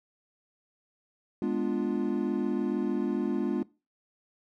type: chord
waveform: triangle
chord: G# diminished seventh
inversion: none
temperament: equal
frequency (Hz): 207.7 / 246.9 / 293.7 / 349.2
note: G#3 / B3 / D4 / F4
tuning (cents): 0 / 0 / 0 / 0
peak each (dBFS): -30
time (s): 1.42-3.63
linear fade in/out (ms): 2
effects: noise-tail reverb RT60 0.3 s tail -21 dB re dry